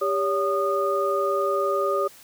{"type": "tone cluster", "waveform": "sine", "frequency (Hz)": [397.1, 566, 1227], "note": ["G4", "C#5", "D#6"], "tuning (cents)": [22, 36, -25], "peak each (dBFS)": -25, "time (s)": [0.01, 2.08], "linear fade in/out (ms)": 10, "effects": ["white hiss -49 dBFS RMS until 2.23 s"]}